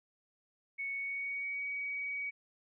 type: tone with pitch glide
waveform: sine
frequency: 2217 to 2261 Hz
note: C#7 to C#7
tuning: 0 to +34 cents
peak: -35 dBFS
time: 0.78-2.31 s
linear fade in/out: 20 ms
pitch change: +34 cents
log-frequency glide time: 0.91-1.67 s
effects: none